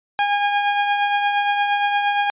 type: tone with tremolo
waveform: sawtooth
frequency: 816 Hz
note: G#5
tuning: 31 cents flat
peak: -11 dBFS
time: 0.19-2.3 s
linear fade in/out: 0 ms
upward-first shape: triangle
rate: 8.6 Hz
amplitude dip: 45%
effects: resampled to 8000 Hz